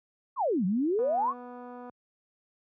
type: exponential two-way sweep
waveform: sine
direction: down then up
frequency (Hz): 1190 to 174 to 1190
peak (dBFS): -24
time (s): 0.36-1.34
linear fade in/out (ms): 50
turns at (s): 0.65
type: click train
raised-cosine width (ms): 1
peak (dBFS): -32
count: 224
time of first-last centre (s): 0.99-1.897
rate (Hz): 246
effects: high-pass 100 Hz 12 dB/octave